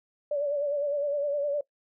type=tone with vibrato; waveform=sine; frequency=576 Hz; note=D5; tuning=34 cents flat; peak=-25 dBFS; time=0.31-1.61 s; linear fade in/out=5 ms; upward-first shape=sine; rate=9.8 Hz; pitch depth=53 cents each way; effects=noise-tail reverb RT60 0.1 s tail -20 dB re dry